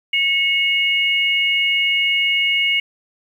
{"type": "tone pair together", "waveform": "sine", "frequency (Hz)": [2200, 2858], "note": ["C#7", "F7"], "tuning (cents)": [-14, 39], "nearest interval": "perfect fourth", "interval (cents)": 453, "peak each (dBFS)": [-17, -18], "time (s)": [0.13, 2.8], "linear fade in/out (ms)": 5, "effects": ["8-bit"]}